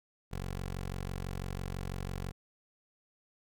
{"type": "tone", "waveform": "15% pulse", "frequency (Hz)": 46.03, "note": "F#1", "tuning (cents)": -8, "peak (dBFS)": -30, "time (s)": [0.31, 2.32], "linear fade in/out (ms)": 20, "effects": []}